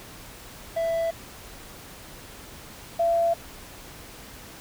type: tone pair in turn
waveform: triangle / sine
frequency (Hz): 663 / 675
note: E5 / E5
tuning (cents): +10 / +41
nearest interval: unison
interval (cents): 31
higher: second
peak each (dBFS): -21 / -19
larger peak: second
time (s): 0.76-1.11 / 2.99-3.34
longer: neither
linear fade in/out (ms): 10
effects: pink hiss -44 dBFS RMS until 4.6 s